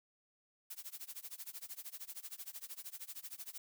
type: noise with tremolo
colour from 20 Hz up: blue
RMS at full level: -45 dBFS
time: 0.7-3.58 s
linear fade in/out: 5 ms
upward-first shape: sine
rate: 13 Hz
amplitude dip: 95%
effects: none